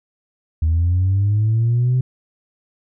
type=linear sweep; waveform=sine; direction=up; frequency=77.78 to 129.1 Hz; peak=-12 dBFS; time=0.62-2.01 s; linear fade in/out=5 ms; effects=tanh soft clip ceiling -11 dBFS